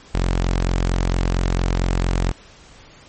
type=tone; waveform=sawtooth; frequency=44.39 Hz; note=F1; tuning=29 cents sharp; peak=-13 dBFS; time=0.14-2.32 s; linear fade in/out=10 ms; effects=pink hiss -46 dBFS RMS until 3.08 s + MP3 32 kbps